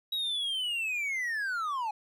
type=linear sweep; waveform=triangle; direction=down; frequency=3859 to 821 Hz; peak=-28 dBFS; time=0.12-1.91 s; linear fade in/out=5 ms; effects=none